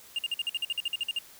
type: tone bursts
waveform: triangle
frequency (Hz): 2816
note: F7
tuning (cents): +14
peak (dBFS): -25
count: 14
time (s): 0.16-1.188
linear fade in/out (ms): 2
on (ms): 27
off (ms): 50
effects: white hiss -52 dBFS RMS until 1.39 s